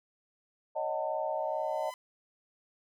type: chord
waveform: sine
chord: D# half-diminished seventh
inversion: third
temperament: just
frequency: 560 / 622.3 / 746.7 / 896 Hz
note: C#5 / D#5 / F#5 / A5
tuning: +18 / 0 / +16 / +31 cents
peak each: -38 / -33 / -38 / -36 dBFS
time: 0.75-1.91 s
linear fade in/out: 20 ms
type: tone with exponential growth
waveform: sawtooth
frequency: 1010 Hz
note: B5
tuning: 39 cents sharp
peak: -38 dBFS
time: 1.25-1.94 s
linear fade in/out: 1 ms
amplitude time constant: 150 ms
effects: none